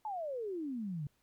sine exponential sweep, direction down, 889 to 138.5 Hz, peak -36 dBFS, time 0.05-1.07 s, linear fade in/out 2 ms, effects pink hiss -75 dBFS RMS until 1.22 s

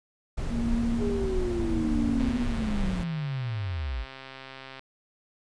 brown noise, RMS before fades -30 dBFS, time 0.37-3.04 s, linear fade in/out 10 ms
sine tone with tremolo, 233.2 Hz, A#3, 1 cent sharp, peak -25 dBFS, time 0.5-2.63 s, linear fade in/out 20 ms, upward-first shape sine, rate 0.8 Hz, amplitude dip 80%
sine linear sweep, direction down, 417.2 to 49 Hz, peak -28 dBFS, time 0.98-4.06 s, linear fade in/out 50 ms
click train, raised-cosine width 0.3 ms, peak -26 dBFS, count 346, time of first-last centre 2.2-4.794 s, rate 133 Hz
effects resampled to 22050 Hz

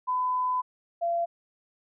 sine tone pair in turn, 1006 / 683.5 Hz, B5 / F5, +32 / -37 cents, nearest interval perfect fifth, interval 669 cents, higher first, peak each -24 dBFS, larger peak neither, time 0.07-0.62 / 1.01-1.26 s, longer first, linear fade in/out 20 ms, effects none

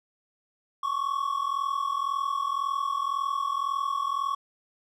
triangle tone pair together, 1092.1 / 1134 Hz, C#6 / C#6, -26 / +39 cents, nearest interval minor second, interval 65 cents, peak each -27 dBFS, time 0.83-4.35 s, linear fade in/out 5 ms, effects none

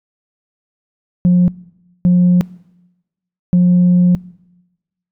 sine tone bursts at uneven times, 178.3 Hz, F3, 36 cents sharp, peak -5 dBFS, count 3, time 1.25-1.48 / 2.05-2.41 / 3.53-4.15 s, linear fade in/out 0 ms, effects noise-tail reverb RT60 1.0 s tail -23 dB re dry + tanh soft clip ceiling -5 dBFS

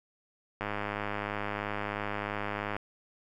click train, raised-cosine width 0.5 ms, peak -18 dBFS, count 223, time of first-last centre 0.61-2.765 s, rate 103 Hz, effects 10-bit

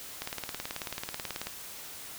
click train, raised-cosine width 0.2 ms, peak -17 dBFS, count 24, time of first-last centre 0.22-1.47 s, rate 18.4 Hz, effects white hiss -44 dBFS RMS until 2.18 s

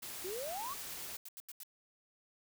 white noise, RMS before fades -45 dBFS, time 0.02-1.17 s, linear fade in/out 10 ms
sine exponential sweep, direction up, 349.2 to 1178 Hz, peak -39 dBFS, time 0.24-0.74 s, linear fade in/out 10 ms
blue noise bursts, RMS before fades -48 dBFS, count 8, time 0.79-1.633 s, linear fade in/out 0 ms, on 31 ms, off 85 ms
effects none

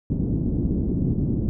white low-pass noise, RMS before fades -23 dBFS, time 0.1-1.49 s, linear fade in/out 0 ms, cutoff 270 Hz, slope 24 dB/octave, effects none

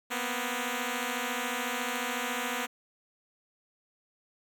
5% pulse beating tone pair, 239.1 / 253.1 Hz, A#3 / B3, +44 / +43 cents, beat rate 14 Hz, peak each -22 dBFS, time 0.1-2.67 s, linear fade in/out 20 ms, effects none

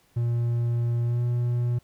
triangle tone with pitch glide, 118.5 to 120.78 Hz, A#2 to B2, +29 to -38 cents, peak -20 dBFS, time 0.16-1.79 s, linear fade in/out 10 ms, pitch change +33 cents, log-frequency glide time 1.04-1.22 s, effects pink hiss -63 dBFS RMS until 1.83 s

